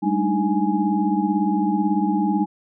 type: tone cluster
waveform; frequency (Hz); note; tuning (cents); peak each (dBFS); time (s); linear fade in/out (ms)
sine; 196.4 / 214.3 / 295.6 / 311.9 / 833; G3 / A3 / D4 / D#4 / G#5; +4 / -45 / +11 / +4 / +5; -22 / -26 / -26 / -23 / -25; 0.02-2.46; 20
effects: none